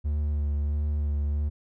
triangle tone with vibrato, 73.5 Hz, D2, 2 cents sharp, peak -22 dBFS, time 0.04-1.5 s, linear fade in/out 20 ms, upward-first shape sine, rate 1.5 Hz, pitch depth 23 cents each way, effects none

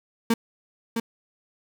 35% pulse tone with echo, 228.9 Hz, A#3, 31 cents flat, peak -16 dBFS, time 0.3-0.34 s, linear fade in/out 5 ms, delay 660 ms, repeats 1, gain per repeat -6 dB, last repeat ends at 1 s, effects none

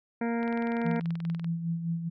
harmonic tone, 233 Hz, A#3, 1 cent flat, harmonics 1 / 2 / 3 / 4 / 6 / 7 / 8 / 9 / 10, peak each -28 / -34 / -38 / -40 / -44 / -45 / -46 / -47 / -48 dBFS, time 0.21-1 s, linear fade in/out 5 ms
click train, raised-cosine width 0.3 ms, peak -28 dBFS, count 22, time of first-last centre 0.43-1.444 s, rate 20.7 Hz
sine tone with tremolo, 167.3 Hz, E3, 26 cents sharp, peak -26 dBFS, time 0.84-2.1 s, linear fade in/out 20 ms, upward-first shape sine, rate 4.9 Hz, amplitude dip 55%
effects none

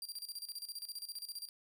sawtooth tone with tremolo, 4737 Hz, D8, 14 cents sharp, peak -38 dBFS, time 0.02-1.49 s, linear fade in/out 2 ms, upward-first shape square, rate 15 Hz, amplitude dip 80%, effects none

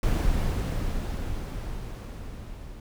brown noise with level ramp, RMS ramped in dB -23 to -41 dBFS, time 0.03-2.8 s, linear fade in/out 2 ms, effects none

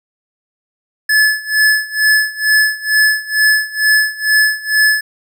square tone with tremolo, 1722 Hz, A6, 38 cents flat, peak -8 dBFS, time 1.09-5.01 s, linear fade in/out 5 ms, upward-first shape sine, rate 2.2 Hz, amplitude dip 90%, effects none

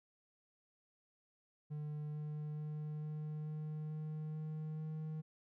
triangle tone with pitch steps, 150 / 150.87 / 151.74 / 152.62 / 153.51 / 154.4 / 155.29 / 156.19 Hz, D3 / D3 / D#3 / D#3 / D#3 / D#3 / D#3 / D#3, +37 / +47 / -43 / -33 / -23 / -13 / -3 / +7 cents, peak -38 dBFS, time 1.7-5.22 s, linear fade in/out 20 ms, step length 440 ms, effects none

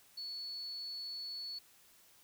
triangle tone, 4416 Hz, C#8, 7 cents flat, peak -37 dBFS, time 0.17-1.59 s, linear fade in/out 10 ms, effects tanh soft clip ceiling -39 dBFS + white hiss -64 dBFS RMS until 2.23 s

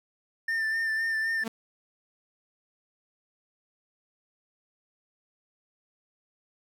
triangle tone with vibrato, 1791 Hz, A6, 30 cents sharp, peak -24 dBFS, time 0.48-1.44 s, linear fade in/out 5 ms, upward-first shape sine, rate 3.9 Hz, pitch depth 28 cents each way
sawtooth tone with exponential growth, 225.6 Hz, A3, 44 cents sharp, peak -24 dBFS, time 1.4-1.48 s, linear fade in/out 5 ms, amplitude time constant 16 ms
effects none

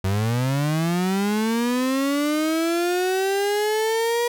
35% pulse linear sweep, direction up, 92.3 to 480.2 Hz, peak -18 dBFS, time 0.04-4.28 s, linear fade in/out 5 ms, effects none

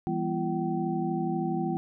sine tone cluster, 167.1 / 199.6 / 243.6 / 339.9 / 766 Hz, E3 / G3 / B3 / F4 / G5, +24 / +32 / -24 / -47 / -40 cents, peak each -32 / -34 / -34 / -31 / -34 dBFS, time 0.07-1.77 s, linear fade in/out 0 ms, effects none

